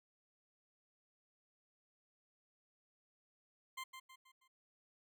20% pulse tone with echo, 1046.5 Hz, C6, in tune, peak -38 dBFS, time 3.77-3.84 s, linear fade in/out 10 ms, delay 160 ms, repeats 4, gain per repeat -7 dB, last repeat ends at 4.48 s, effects none

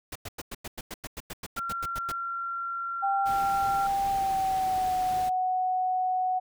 pink noise bursts, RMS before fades -37 dBFS, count 16, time 0.12-2.12 s, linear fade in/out 5 ms, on 35 ms, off 96 ms
sine tone, 1371 Hz, F6, 32 cents flat, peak -30 dBFS, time 1.57-3.87 s, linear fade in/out 2 ms
sine tone with pitch glide, 789 to 740.4 Hz, G5 to F#5, +11 to +1 cents, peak -24 dBFS, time 3.02-6.4 s, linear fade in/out 20 ms, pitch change -110 cents, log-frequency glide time 4.06-4.92 s
pink noise, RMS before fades -41 dBFS, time 3.25-5.3 s, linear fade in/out 20 ms
effects none

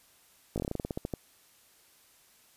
slowing click train, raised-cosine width 2 ms, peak -19 dBFS, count 14, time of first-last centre 0.56-1.138 s, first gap 18 ms, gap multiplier 1.14, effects white hiss -62 dBFS RMS until 2.56 s + resampled to 32000 Hz

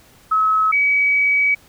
sine tone pair in turn, 1287 / 2274 Hz, E6 / C#7, -42 / +44 cents, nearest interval minor seventh, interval 986 cents, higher second, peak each -13 dBFS, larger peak neither, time 0.31-0.72 / 0.72-1.55 s, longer second, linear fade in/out 10 ms, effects pink hiss -50 dBFS RMS until 1.68 s

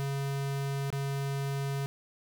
square tone with dropouts, 138.59 Hz, C#3, in tune, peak -31 dBFS, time 0-1.86 s, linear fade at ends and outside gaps 0 ms, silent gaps 0.903-0.927 s, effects none

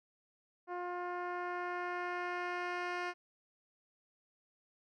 10% pulse tone with low-pass filter sweep, 355.1 Hz, F4, 29 cents sharp, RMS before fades -39 dBFS, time 0.67-3.14 s, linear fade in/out 50 ms, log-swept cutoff 970 to 3500 Hz, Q 0.9, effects none

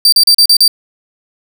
40% pulse tone bursts, 4663 Hz, D8, 13 cents flat, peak -3 dBFS, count 6, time 0.05-0.679 s, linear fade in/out 2 ms, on 74 ms, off 37 ms, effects none

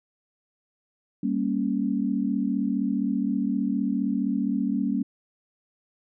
sine chord, G diminished, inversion none, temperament equal with one note detuned, 197.93 / 233.1 / 277.2 Hz, G3 / Bb3 / Db4, +17 / 0 / 0 cents, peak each -27 dBFS, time 1.23-5.03 s, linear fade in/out 5 ms, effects none

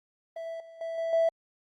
triangle tone with level steps, 659.3 Hz, E5, in tune, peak -32 / -43 / -30 / -26 / -18 dBFS, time 0.36-1.29 s, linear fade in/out 5 ms, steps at 0.6 / 0.81 / 0.98 / 1.13 s, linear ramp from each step 2 ms, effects tanh soft clip ceiling -17 dBFS + Opus 32 kbps

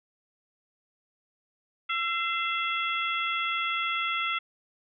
harmonic tone with a mistuned harmonic, 671 Hz, E5, 31 cents sharp, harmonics 2 / 3 / 4 / 5, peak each -30 / -32 / -33 / -34 dBFS, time 1.89-4.39 s, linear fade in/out 10 ms, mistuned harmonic 3, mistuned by +47 cents, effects none

